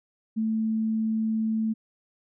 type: tone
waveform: sine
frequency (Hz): 220.7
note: A3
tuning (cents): +5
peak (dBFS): -23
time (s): 0.36-1.74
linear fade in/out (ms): 20
effects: none

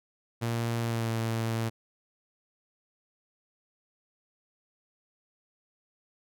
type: tone with pitch glide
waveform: sawtooth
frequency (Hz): 116.54 to 113.62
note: A#2 to A#2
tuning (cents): 0 to -44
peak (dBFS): -24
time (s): 0.41-1.7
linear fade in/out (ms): 20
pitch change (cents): -44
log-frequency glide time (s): 0.82-1.11
effects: none

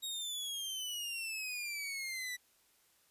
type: exponential sweep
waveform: sawtooth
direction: down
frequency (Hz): 3792 to 1954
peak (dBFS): -35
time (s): 0.02-2.37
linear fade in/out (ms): 20
effects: white hiss -70 dBFS RMS until 3.1 s + resampled to 32000 Hz

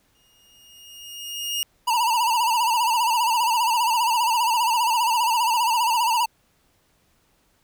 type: tone with exponential growth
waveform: sawtooth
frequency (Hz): 2849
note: F7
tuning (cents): +34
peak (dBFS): -19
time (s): 0.15-1.63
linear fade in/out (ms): 0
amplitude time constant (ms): 320
type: tone with vibrato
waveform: square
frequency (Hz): 932.3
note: A#5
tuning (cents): 0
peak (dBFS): -19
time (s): 1.87-6.26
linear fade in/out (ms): 10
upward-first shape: sine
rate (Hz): 15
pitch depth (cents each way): 98
effects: pink hiss -64 dBFS RMS until 7.63 s

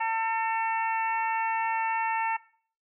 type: harmonic tone with a mistuned harmonic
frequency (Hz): 449.7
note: A4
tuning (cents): +38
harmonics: 2 / 3 / 4 / 5 / 6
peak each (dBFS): -26 / -38 / -35 / -37 / -38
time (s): 0-2.37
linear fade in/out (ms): 10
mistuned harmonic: 5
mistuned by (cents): -15
effects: noise-tail reverb RT60 0.5 s tail -20 dB re dry

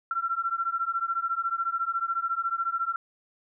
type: beating tone pair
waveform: sine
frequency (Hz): 1351 / 1365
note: E6 / F6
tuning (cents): +42 / -40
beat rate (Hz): 14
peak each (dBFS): -29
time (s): 0.11-2.96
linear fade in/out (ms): 2
effects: none

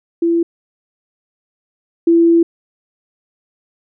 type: tone pair in turn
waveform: sine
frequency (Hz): 337 / 335.6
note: E4 / E4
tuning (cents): +38 / +31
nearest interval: unison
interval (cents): 7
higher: first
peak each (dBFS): -11 / -7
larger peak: second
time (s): 0.22-0.43 / 2.07-2.43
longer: second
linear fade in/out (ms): 5
effects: none

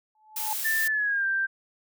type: tone with exponential growth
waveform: sine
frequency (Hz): 863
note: A5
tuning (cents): -34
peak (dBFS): -26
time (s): 0.15-0.53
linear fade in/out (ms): 2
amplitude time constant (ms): 82
type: noise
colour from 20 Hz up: blue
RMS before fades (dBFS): -31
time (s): 0.36-0.88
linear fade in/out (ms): 5
type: tone with pitch glide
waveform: sine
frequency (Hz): 1778 to 1574.9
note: A6 to G6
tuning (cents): +18 to +8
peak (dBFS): -23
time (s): 0.64-1.47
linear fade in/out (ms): 20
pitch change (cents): -210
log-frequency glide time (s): 0.84-1.26
effects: none

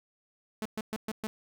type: tone bursts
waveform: sawtooth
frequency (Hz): 217.2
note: A3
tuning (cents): -22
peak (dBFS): -28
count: 5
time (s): 0.62-1.27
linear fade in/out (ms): 0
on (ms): 34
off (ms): 120
effects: none

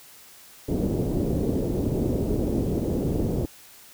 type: low-pass noise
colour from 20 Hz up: white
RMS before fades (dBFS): -25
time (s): 0.68-3.46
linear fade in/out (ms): 10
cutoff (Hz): 420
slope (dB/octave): 24
effects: white hiss -49 dBFS RMS until 3.93 s

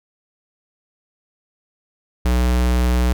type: tone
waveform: square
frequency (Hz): 61.4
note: B1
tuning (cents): -9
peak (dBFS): -15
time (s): 2.25-3.13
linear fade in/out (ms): 5
effects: none

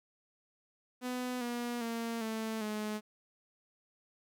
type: tone with pitch steps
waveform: sawtooth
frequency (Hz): 250 / 240.1 / 230.6 / 221.4 / 212.7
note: B3 / B3 / A#3 / A3 / G#3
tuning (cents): +21 / -49 / -19 / +11 / +42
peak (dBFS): -31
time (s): 1.01-3.01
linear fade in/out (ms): 50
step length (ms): 400
effects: 12-bit

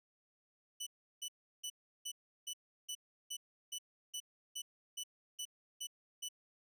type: tone bursts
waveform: 20% pulse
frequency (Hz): 2975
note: F#7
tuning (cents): +9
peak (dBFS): -35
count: 14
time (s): 0.8-6.288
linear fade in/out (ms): 10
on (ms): 67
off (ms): 350
effects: none

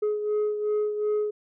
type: beating tone pair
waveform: sine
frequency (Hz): 421 / 423.7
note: G#4 / G#4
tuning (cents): +24 / +35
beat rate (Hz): 2.7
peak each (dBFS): -22 / -29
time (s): 0.02-1.31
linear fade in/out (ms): 10
effects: tanh soft clip ceiling -21 dBFS

